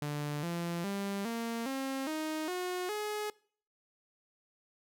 sawtooth tone with pitch steps, 147.2 / 171.05 / 198.77 / 231 / 268.4 / 311.9 / 362.4 / 421.2 Hz, D3 / F3 / G3 / A#3 / C4 / D#4 / F#4 / G#4, +4 / -36 / +24 / -16 / +44 / +4 / -36 / +24 cents, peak -30 dBFS, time 0.02-3.3 s, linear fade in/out 2 ms, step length 410 ms, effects noise-tail reverb RT60 0.5 s tail -23 dB re dry

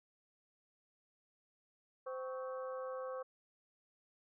harmonic tone with a mistuned harmonic, 259.1 Hz, C4, 17 cents flat, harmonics 2 / 3 / 4 / 5 / 6, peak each -41 / -55 / -48 / -53 / -59 dBFS, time 2.06-3.23 s, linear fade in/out 10 ms, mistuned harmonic 4, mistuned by +120 cents, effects none

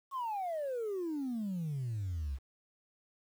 sine exponential sweep, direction down, 1112 to 63 Hz, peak -32 dBFS, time 0.11-2.39 s, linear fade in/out 50 ms, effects tanh soft clip ceiling -32 dBFS + 10-bit

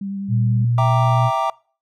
sine tone with vibrato, 197.1 Hz, G3, 10 cents sharp, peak -24 dBFS, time 0.01-0.65 s, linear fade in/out 5 ms, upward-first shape sine, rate 10 Hz, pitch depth 16 cents each way
sine tone with pitch glide, 117.8 to 120.55 Hz, A#2 to B2, +19 to -41 cents, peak -15 dBFS, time 0.28-1.31 s, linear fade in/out 50 ms, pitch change +40 cents, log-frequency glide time 0.39-1.07 s
triangle chord, E half-diminished seventh, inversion none, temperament equal, 659.3 / 784 / 932.3 / 1174.7 Hz, E5 / G5 / Bb5 / D6, 0 / 0 / 0 / 0 cents, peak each -21 dBFS, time 0.78-1.5 s, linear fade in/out 2 ms
effects noise-tail reverb RT60 0.4 s tail -23 dB re dry

